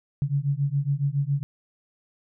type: beating tone pair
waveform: sine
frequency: 137.6 / 144.8 Hz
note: C#3 / D3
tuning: -12 / -24 cents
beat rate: 7.2 Hz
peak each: -25 dBFS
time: 0.22-1.43 s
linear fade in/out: 0 ms
effects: none